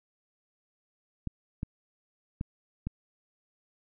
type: clicks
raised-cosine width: 5 ms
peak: -20 dBFS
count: 4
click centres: 1.273 / 1.631 / 2.411 / 2.87 s
effects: none